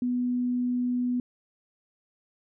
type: tone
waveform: sine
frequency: 246.9 Hz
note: B3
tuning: in tune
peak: -24 dBFS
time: 0.02-1.2 s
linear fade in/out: 2 ms
effects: none